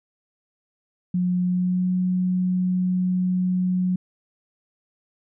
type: tone with pitch glide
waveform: sine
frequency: 180 to 182.72 Hz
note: F#3 to F#3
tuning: -47 to -21 cents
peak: -19 dBFS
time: 1.14-3.96 s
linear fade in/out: 5 ms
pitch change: +26 cents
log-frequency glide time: 1.44-1.89 s
effects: none